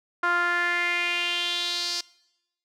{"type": "tone with band-pass filter sweep", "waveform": "sawtooth", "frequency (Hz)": 349.2, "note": "F4", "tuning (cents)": 0, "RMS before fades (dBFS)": -26, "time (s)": [0.23, 2.01], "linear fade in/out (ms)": 5, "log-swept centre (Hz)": [1300, 5000], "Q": 4.1, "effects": ["noise-tail reverb RT60 0.9 s tail -22 dB re dry"]}